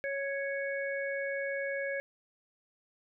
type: harmonic tone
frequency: 554.4 Hz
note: C#5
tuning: in tune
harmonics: 1 / 3 / 4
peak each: -34 / -37 / -40 dBFS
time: 0.04-2 s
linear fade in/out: 0 ms
effects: none